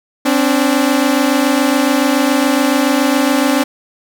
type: tone pair together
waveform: sawtooth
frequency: 261.6 / 288.7 Hz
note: C4 / D4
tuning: 0 / -30 cents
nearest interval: major second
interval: 170 cents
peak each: -10 dBFS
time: 0.25-3.64 s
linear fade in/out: 10 ms
effects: none